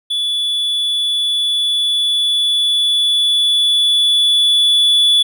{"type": "tone with level ramp", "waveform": "triangle", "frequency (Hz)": 3440, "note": "A7", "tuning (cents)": -40, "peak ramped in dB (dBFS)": [-14, -7], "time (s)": [0.1, 5.23], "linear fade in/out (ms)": 10, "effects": []}